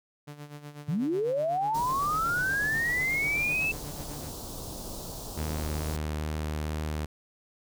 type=tone with tremolo; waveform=sawtooth; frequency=146.83 Hz; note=D3; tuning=in tune; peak=-35 dBFS; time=0.27-4.32 s; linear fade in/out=10 ms; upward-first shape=sine; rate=8.1 Hz; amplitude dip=70%
type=linear sweep; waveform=sine; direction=up; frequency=130.81 to 2653 Hz; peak=-25 dBFS; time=0.88-3.72 s; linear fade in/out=10 ms
type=band-stop noise; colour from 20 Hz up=pink; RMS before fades=-39 dBFS; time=1.74-5.97 s; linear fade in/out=10 ms; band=1000 to 4000 Hz; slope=24 dB/octave
type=tone with vibrato; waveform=sawtooth; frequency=76.7 Hz; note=D#2; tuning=24 cents flat; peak=-26 dBFS; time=5.37-7.06 s; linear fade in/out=10 ms; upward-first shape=triangle; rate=2.3 Hz; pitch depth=13 cents each way
effects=none